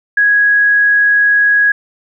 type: tone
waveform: sine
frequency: 1661.2 Hz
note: G#6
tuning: in tune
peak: -7 dBFS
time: 0.17-1.72 s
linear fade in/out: 5 ms
effects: none